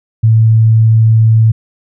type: tone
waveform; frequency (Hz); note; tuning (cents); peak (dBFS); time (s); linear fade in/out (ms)
sine; 111.6; A2; +25; -4; 0.23-1.52; 10
effects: none